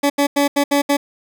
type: tone bursts at uneven times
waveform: 20% pulse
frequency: 284.6 Hz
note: C#4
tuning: 46 cents sharp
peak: -8 dBFS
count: 6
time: 0.03-0.1 / 0.18-0.27 / 0.36-0.48 / 0.56-0.64 / 0.71-0.82 / 0.89-0.97 s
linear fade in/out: 10 ms
effects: none